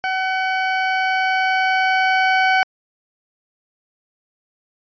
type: tone with level ramp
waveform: 20% pulse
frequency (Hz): 755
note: F#5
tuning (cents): +35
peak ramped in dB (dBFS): -14 to -8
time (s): 0.04-2.63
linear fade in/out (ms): 0
effects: resampled to 11025 Hz